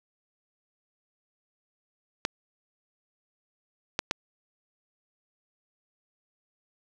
clicks, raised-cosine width 0.2 ms, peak -8 dBFS, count 3, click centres 2.251 / 3.991 / 4.111 s, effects none

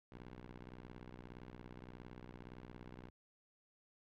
10% pulse ring-modulated tone, 61.7 Hz, B1, 1 cent flat, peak -40 dBFS, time 0.12-3.1 s, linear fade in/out 0 ms, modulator 83.9 Hz, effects low-pass 3000 Hz 12 dB/octave

